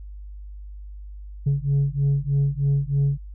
sine beating tone pair, 138.59 / 141.79 Hz, C#3 / C#3, 0 / +40 cents, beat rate 3.2 Hz, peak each -20 dBFS, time 1.46-3.18 s, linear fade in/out 10 ms, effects tanh soft clip ceiling -15 dBFS + added 50 Hz sine -35 dBFS peak until 3.34 s

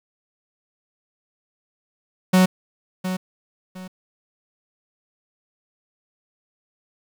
45% pulse tone with echo, 185 Hz, F#3, in tune, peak -12 dBFS, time 2.33-2.46 s, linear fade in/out 10 ms, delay 710 ms, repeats 2, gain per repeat -11 dB, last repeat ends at 3.88 s, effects 9-bit

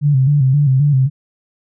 sine tone with vibrato, 138.59 Hz, C#3, in tune, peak -9 dBFS, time 0.01-1.1 s, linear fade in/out 50 ms, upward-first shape square, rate 3.8 Hz, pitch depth 89 cents each way, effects none

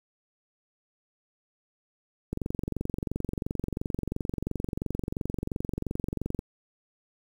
click train, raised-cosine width 3 ms, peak -17 dBFS, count 94, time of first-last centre 2.33-6.391 s, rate 22.9 Hz, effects 8-bit

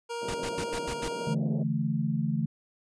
25% pulse tone, 470 Hz, A#4, 14 cents sharp, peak -29 dBFS, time 0.09-1.35 s, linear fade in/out 20 ms
white band-pass noise, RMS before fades -40 dBFS, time 0.21-1.64 s, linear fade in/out 20 ms, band 140 to 640 Hz, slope 48 dB/octave
pink noise bursts, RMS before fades -35 dBFS, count 6, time 0.28-1.084 s, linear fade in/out 5 ms, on 64 ms, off 84 ms
sine chord, D suspended second, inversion none, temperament equal with one note detuned, 144.31 / 164.81 / 220 Hz, D3 / E3 / A3, -30 / 0 / 0 cents, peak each -30 dBFS, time 1.27-2.46 s, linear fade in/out 5 ms
effects resampled to 22050 Hz

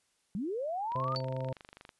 sine linear sweep, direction up, 173.3 to 1257 Hz, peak -32 dBFS, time 0.35-1.15 s, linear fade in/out 0 ms
click train, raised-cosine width 0.3 ms, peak -32 dBFS, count 25, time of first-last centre 0.92-1.892 s, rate 24.7 Hz
harmonic tone, 130.81 Hz, C3, in tune, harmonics 1 / 2 / 3 / 4 / 5 / 7, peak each -35 / -46 / -49 / -38 / -43 / -45 dBFS, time 0.95-1.53 s, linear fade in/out 5 ms
sine tone with exponential decay, 4500 Hz, C#8, 25 cents sharp, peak -29 dBFS, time 1.16-1.24 s, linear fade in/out 0 ms, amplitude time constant 17 ms
effects white hiss -74 dBFS RMS until 1.99 s + resampled to 24000 Hz

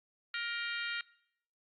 harmonic tone with a mistuned harmonic, 470 Hz, A#4, 14 cents sharp, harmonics 3 / 4 / 5 / 6 / 7 / 8 / 9, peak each -39 / -41 / -43 / -45 / -46 / -47 / -48 dBFS, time 0.34-1.01 s, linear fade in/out 2 ms, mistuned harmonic 7, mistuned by -58 cents, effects noise-tail reverb RT60 0.7 s tail -22 dB re dry + AAC 64 kbps

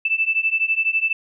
sine beating tone pair, 2637 / 2649 Hz, E7 / E7, 0 / +8 cents, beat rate 12 Hz, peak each -21 / -20 dBFS, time 0.05-1.13 s, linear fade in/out 5 ms, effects none

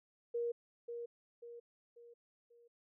sine tone with echo, 472.4 Hz, A#4, 23 cents sharp, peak -34 dBFS, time 0.34-0.52 s, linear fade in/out 10 ms, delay 540 ms, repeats 4, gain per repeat -7 dB, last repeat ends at 2.68 s, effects none

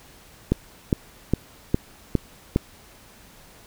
click train, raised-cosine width 3 ms, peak -5 dBFS, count 6, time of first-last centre 0.52-2.561 s, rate 2.45 Hz, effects pink hiss -50 dBFS RMS until 3.66 s

